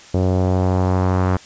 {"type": "tone with low-pass filter sweep", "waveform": "sawtooth", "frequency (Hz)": 92.5, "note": "F#2", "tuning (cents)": 0, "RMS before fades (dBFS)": -17, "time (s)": [0.14, 1.37], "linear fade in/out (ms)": 5, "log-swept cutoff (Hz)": [550, 1300], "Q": 1.6, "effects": ["white hiss -42 dBFS RMS until 1.45 s", "resampled to 16000 Hz"]}